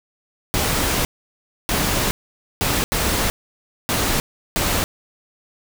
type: noise bursts at uneven times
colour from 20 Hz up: pink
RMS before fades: -20 dBFS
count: 6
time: 0.54-1.05 / 1.69-2.11 / 2.61-2.84 / 2.92-3.3 / 3.89-4.2 / 4.56-4.84 s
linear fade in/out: 0 ms
effects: none